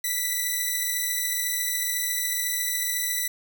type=beating tone pair; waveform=5% pulse; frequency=1974 / 1988 Hz; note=B6 / B6; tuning=-1 / +11 cents; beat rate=14 Hz; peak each=-15 / -21 dBFS; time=0.04-3.28 s; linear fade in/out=5 ms; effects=none